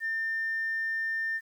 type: tone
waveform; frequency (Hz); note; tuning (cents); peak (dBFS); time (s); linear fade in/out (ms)
sine; 1800; A6; +39; -27; 0-1.41; 50
effects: tanh soft clip ceiling -24 dBFS + 10-bit